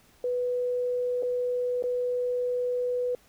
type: tone with dropouts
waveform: sine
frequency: 493.9 Hz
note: B4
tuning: in tune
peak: -25 dBFS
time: 0.24-3.15 s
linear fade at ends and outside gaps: 2 ms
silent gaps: 1.225-1.231 / 1.825-1.838 s
effects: pink hiss -60 dBFS RMS until 3.28 s